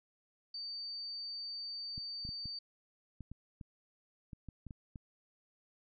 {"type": "tone", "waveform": "sine", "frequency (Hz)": 4600, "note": "D8", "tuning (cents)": -37, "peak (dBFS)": -40, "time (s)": [0.54, 2.59], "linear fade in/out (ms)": 5}
{"type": "clicks", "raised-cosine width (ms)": 5, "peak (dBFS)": -34, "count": 12, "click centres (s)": [1.979, 2.251, 2.29, 2.457, 3.207, 3.316, 3.612, 4.332, 4.487, 4.667, 4.708, 4.958]}
{"effects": []}